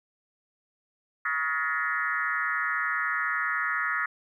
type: tone with frequency modulation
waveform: sine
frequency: 1568 Hz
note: G6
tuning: in tune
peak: -25 dBFS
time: 1.25-4.06 s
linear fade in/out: 5 ms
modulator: 150 Hz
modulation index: 2.6
effects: 11-bit